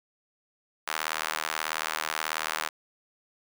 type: tone with high-pass filter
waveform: sawtooth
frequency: 78.4 Hz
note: D#2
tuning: 14 cents sharp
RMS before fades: -32 dBFS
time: 0.87-2.69 s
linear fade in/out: 10 ms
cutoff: 1200 Hz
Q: 1.2
effects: none

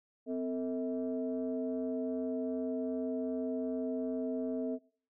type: tone cluster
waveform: sine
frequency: 257.2 / 448.8 / 643 Hz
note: C4 / A4 / E5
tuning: -30 / +34 / -43 cents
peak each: -34 / -36 / -40 dBFS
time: 0.26-4.79 s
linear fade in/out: 50 ms
effects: noise-tail reverb RT60 0.4 s tail -17 dB re dry + tanh soft clip ceiling -24 dBFS

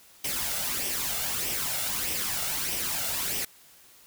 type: noise with flanger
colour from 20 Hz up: white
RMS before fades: -30 dBFS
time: 0.24-3.45 s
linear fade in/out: 5 ms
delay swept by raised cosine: 0.35 to 1.45 ms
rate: 1.6 Hz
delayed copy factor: +0.55
effects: white hiss -55 dBFS RMS until 4.06 s

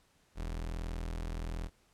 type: tone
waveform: 35% pulse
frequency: 41.2 Hz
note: E1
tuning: in tune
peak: -34 dBFS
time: 0.35-1.7 s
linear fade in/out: 50 ms
effects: pink hiss -69 dBFS RMS until 1.93 s + low-pass 11000 Hz 12 dB/octave

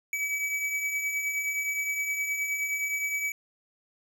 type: beating tone pair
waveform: square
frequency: 2277 / 2286.6 Hz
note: C#7 / D7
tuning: +46 / -47 cents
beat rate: 9.6 Hz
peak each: -38 / -29 dBFS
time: 0.13-3.32 s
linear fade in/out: 2 ms
effects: none

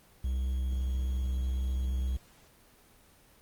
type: tone with quantisation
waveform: triangle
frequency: 64.4 Hz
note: C2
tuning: 27 cents flat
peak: -26 dBFS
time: 0.24-2.17 s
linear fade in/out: 5 ms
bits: 9
effects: pink hiss -60 dBFS RMS until 3.41 s + Opus 24 kbps

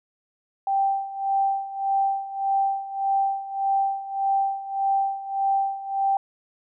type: tone with tremolo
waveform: sine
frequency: 784 Hz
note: G5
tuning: in tune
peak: -18 dBFS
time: 0.67-6.17 s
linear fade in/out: 2 ms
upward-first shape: sine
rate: 1.7 Hz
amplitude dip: 80%
effects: none

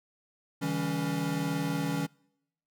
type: tone cluster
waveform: square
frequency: 141.7 / 162.7 / 199.3 / 279.9 Hz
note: C#3 / E3 / G3 / C#4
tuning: +38 / -22 / +29 / +17 cents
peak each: -39 / -33 / -39 / -33 dBFS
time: 0.61-2.07 s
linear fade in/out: 20 ms
effects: noise-tail reverb RT60 0.8 s tail -26 dB re dry

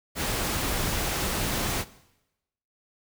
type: noise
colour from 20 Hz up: pink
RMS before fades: -28 dBFS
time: 0.15-1.85 s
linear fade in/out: 50 ms
effects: noise-tail reverb RT60 0.9 s tail -18 dB re dry

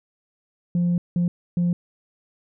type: tone bursts at uneven times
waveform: sine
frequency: 174.61 Hz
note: F3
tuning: in tune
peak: -16 dBFS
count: 3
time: 0.75-0.98 / 1.16-1.28 / 1.57-1.73 s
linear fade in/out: 2 ms
effects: tanh soft clip ceiling -16 dBFS

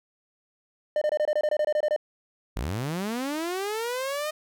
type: tone bursts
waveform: triangle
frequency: 604 Hz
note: D5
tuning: 48 cents sharp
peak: -19 dBFS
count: 13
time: 0.96-1.963 s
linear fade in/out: 2 ms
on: 55 ms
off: 24 ms
type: linear sweep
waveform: sawtooth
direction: up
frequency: 42.92 to 621 Hz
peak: -24 dBFS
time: 2.56-4.31 s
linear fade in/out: 10 ms
effects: none

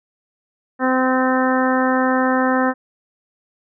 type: harmonic tone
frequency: 258.1 Hz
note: C4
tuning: 23 cents flat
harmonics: 1 / 2 / 3 / 4 / 5 / 6 / 7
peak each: -18 / -21 / -23 / -24 / -25 / -26 / -26 dBFS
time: 0.79-2.74 s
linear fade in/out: 50 ms
effects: none

